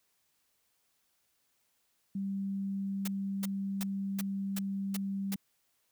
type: tone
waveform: sine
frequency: 196 Hz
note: G3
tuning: in tune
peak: -32 dBFS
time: 2.15-5.36 s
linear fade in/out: 5 ms
type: noise bursts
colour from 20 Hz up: white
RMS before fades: -38 dBFS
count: 7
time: 3.05-5.346 s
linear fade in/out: 5 ms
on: 28 ms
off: 350 ms
effects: white hiss -75 dBFS RMS until 5.91 s